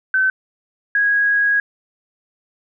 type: tone pair in turn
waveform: sine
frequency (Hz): 1530 / 1651.6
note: G6 / G#6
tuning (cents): -42 / -10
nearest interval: minor second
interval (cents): 132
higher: second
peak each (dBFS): -13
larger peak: neither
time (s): 0.14-0.3 / 0.95-1.6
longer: second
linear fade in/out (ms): 2
effects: none